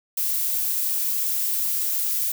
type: noise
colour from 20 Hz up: violet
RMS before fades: -24 dBFS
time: 0.17-2.32 s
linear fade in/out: 5 ms
effects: none